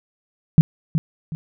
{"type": "tone with echo", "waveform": "sine", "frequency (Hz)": 158.5, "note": "D#3", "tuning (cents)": 32, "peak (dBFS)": -5, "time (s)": [0.58, 0.61], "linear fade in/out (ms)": 0, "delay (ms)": 370, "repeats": 2, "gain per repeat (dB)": -10, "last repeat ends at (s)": 1.35, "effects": []}